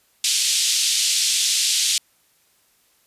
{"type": "band-pass noise", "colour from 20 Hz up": "pink", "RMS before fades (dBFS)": -20, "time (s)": [0.24, 1.98], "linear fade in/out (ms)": 2, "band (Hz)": [3200, 9100], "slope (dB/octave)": 24, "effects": ["white hiss -61 dBFS RMS until 3.06 s", "resampled to 32000 Hz"]}